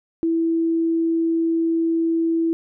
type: tone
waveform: sine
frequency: 329.6 Hz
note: E4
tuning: in tune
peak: -17 dBFS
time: 0.23-2.53 s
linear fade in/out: 0 ms
effects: none